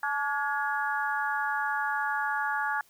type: harmonic tone with a mistuned harmonic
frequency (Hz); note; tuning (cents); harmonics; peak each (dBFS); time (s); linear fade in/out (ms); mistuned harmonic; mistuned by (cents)
286.7; D4; -42; 3 / 4 / 5 / 6; -31 / -35 / -32 / -32; 0.03-2.81; 2; 6; -51
effects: white hiss -62 dBFS RMS until 2.89 s